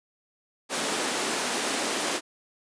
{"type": "high-pass noise", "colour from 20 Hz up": "pink", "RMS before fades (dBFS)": -28, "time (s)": [0.69, 2.21], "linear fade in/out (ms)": 50, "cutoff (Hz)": 250, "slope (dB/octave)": 24, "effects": ["resampled to 22050 Hz"]}